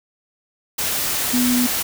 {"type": "tone in noise", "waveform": "sine", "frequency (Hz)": 246.9, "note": "B3", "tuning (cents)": 0, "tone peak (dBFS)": -16, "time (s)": [1.33, 1.67], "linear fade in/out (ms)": 10, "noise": "white", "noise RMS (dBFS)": -22, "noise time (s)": [0.78, 1.83], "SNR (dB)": 3, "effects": []}